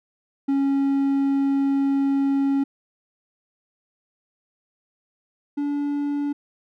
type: tone pair in turn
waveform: triangle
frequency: 275.7 / 287.9 Hz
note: C#4 / D4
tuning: -9 / -34 cents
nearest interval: minor second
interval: 75 cents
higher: second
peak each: -16 / -20 dBFS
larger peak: first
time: 0.48-2.64 / 5.57-6.33 s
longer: first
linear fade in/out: 10 ms
effects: none